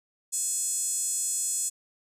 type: tone with high-pass filter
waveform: 5% pulse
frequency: 855 Hz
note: A5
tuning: 50 cents flat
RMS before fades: -29 dBFS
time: 0.32-1.7 s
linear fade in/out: 20 ms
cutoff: 7500 Hz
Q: 4.7
effects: none